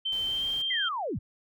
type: tone with pitch glide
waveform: sine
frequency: 3102 to 3167 Hz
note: G7 to G7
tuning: -19 to +17 cents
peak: -27 dBFS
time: 0.05-0.89 s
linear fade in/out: 10 ms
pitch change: +36 cents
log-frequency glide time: 0.24-0.45 s
type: noise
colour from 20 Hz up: pink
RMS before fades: -47 dBFS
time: 0.12-0.62 s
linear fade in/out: 5 ms
type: linear sweep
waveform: sine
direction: down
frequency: 2093 to 52.4 Hz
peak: -29 dBFS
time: 0.7-1.19 s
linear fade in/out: 10 ms
effects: none

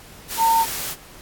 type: tone in noise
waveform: sine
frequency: 908 Hz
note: A#5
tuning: 46 cents flat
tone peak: -14 dBFS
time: 0.37-0.66 s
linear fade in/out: 50 ms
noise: white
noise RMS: -28 dBFS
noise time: 0.28-0.96 s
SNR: +11 dB
effects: pink hiss -44 dBFS RMS until 1.21 s + AAC 64 kbps

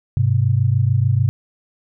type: tone pair together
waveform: sine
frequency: 101.68 / 128.5 Hz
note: G#2 / C3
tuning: -36 / -31 cents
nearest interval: major third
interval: 405 cents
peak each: -16 dBFS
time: 0.17-1.29 s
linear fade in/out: 0 ms
effects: none

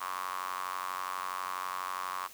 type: tone with high-pass filter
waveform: sawtooth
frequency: 92.2 Hz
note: F#2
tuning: 6 cents flat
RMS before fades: -37 dBFS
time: 0-2.28 s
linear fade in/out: 20 ms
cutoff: 1100 Hz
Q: 7.3
effects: white hiss -52 dBFS RMS until 2.33 s

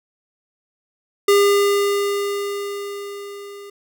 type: tone with level ramp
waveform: square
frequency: 403.6 Hz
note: G#4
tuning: 49 cents flat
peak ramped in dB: -11 to -36 dBFS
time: 1.28-3.7 s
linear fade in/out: 5 ms
effects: none

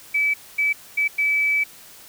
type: tone bursts at uneven times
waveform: sine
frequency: 2300 Hz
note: D7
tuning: 37 cents flat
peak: -17 dBFS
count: 4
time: 0.14-0.34 / 0.58-0.73 / 0.97-1.08 / 1.18-1.64 s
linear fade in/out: 10 ms
effects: white hiss -45 dBFS RMS until 2.08 s

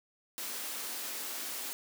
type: high-pass noise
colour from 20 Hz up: white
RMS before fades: -39 dBFS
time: 0.38-1.73 s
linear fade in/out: 0 ms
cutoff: 200 Hz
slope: 96 dB/octave
effects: none

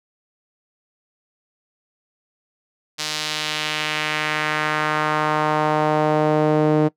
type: tone with band-pass filter sweep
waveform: sawtooth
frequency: 153 Hz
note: D#3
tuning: 29 cents flat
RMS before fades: -20 dBFS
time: 2.98-6.89 s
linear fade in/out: 20 ms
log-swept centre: 4800 to 400 Hz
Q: 1.4
effects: noise-tail reverb RT60 0.1 s tail -21 dB re dry

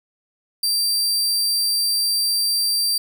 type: tone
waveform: sawtooth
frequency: 4699 Hz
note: D8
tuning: in tune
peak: -15 dBFS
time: 0.63-2.98 s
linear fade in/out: 5 ms
effects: none

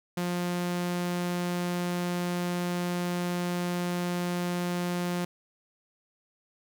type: tone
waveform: sawtooth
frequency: 176.5 Hz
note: F3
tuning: 19 cents sharp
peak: -24 dBFS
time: 0.17-5.25 s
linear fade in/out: 5 ms
effects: none

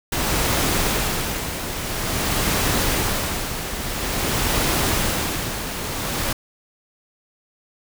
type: noise with tremolo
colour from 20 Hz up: pink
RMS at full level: -20 dBFS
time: 0.12-6.33 s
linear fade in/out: 5 ms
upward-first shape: sine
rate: 0.49 Hz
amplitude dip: 60%
effects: none

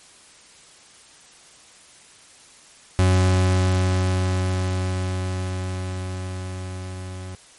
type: tone with level ramp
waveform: 40% pulse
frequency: 92.5 Hz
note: F#2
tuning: in tune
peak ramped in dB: -13 to -31 dBFS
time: 2.99-7.35 s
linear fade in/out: 0 ms
effects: white hiss -49 dBFS RMS until 7.58 s + MP3 48 kbps

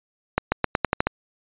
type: accelerating click train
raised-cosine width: 0.5 ms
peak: -3 dBFS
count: 8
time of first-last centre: 0.38-1.07 s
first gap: 140 ms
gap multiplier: 0.88
effects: resampled to 8000 Hz

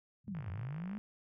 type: band-pass noise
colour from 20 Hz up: pink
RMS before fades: -49 dBFS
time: 0.24-0.67 s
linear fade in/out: 50 ms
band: 100 to 180 Hz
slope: 48 dB/octave
type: linear two-way sweep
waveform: sine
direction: down then up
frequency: 214.9 to 84.9 to 214.9 Hz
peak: -38 dBFS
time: 0.28-0.98 s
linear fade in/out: 0 ms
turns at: 0.5 s
type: click train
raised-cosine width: 0.5 ms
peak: -36 dBFS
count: 34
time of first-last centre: 0.35-0.97 s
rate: 53.2 Hz
effects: none

